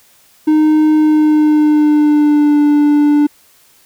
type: tone with pitch glide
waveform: triangle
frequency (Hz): 308.2 to 293.9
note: D#4 to D4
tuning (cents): -16 to +1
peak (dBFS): -5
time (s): 0.47-3.27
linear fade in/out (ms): 10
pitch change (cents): -83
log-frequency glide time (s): 0.94-2.6
effects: white hiss -49 dBFS RMS until 3.85 s